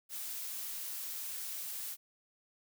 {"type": "noise", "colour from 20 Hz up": "blue", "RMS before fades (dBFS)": -41, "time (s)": [0.09, 1.97], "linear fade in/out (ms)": 50, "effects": []}